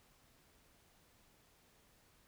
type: silence
effects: pink hiss -69 dBFS RMS until 2.27 s